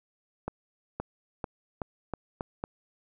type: accelerating click train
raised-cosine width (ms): 1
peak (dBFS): -18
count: 7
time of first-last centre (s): 0.48-2.639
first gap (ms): 520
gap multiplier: 0.85
effects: none